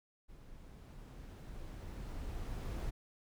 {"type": "noise with level ramp", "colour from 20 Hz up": "brown", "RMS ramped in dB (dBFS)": [-55, -39], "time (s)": [0.28, 2.91], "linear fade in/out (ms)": 20, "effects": []}